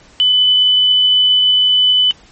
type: tone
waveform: sine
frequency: 3000 Hz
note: F#7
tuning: 23 cents sharp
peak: -8 dBFS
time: 0.2-2.11 s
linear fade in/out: 0 ms
effects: pink hiss -45 dBFS RMS until 2.31 s + MP3 32 kbps